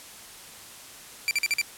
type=tone bursts; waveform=sawtooth; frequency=2349 Hz; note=D7; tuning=in tune; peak=-18 dBFS; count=5; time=1.28-1.614 s; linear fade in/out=0 ms; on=30 ms; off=46 ms; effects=white hiss -45 dBFS RMS until 1.77 s + low-pass 12000 Hz 12 dB/octave